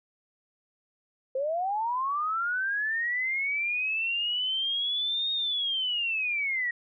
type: linear two-way sweep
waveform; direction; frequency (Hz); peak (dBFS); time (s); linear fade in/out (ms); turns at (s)
sine; up then down; 511 to 3729 to 1884; -26; 1.35-6.71; 5; 5.32
effects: none